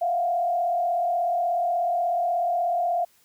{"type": "tone with frequency modulation", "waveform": "sine", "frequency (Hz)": 698.5, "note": "F5", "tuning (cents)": 0, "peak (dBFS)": -21, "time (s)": [0.01, 3.05], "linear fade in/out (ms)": 10, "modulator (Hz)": 36.5, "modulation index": 0.81, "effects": ["white hiss -61 dBFS RMS until 3.24 s"]}